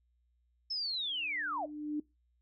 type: linear sweep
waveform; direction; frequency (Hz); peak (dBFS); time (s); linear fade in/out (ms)
sine; down; 5310 to 554.4; -33; 0.7-1.66; 10
type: tone with exponential growth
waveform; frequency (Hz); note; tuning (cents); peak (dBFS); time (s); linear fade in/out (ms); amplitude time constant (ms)
sine; 299.1; D4; +32; -30; 0.98-2; 5; 220
effects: noise-tail reverb RT60 0.2 s tail -21 dB re dry + added 60 Hz sine -70 dBFS peak until 2.41 s